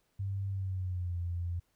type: tone with pitch glide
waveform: sine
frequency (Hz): 98 to 86.81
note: G2 to F2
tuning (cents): 0 to -10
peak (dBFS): -32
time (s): 0.19-1.6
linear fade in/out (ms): 10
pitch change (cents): -210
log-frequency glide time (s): 0.49-1.18
effects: pink hiss -75 dBFS RMS until 1.75 s